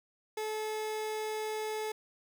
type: tone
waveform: 30% pulse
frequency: 431.9 Hz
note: A4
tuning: 32 cents flat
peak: -31 dBFS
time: 0.37-1.92 s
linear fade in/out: 5 ms
effects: none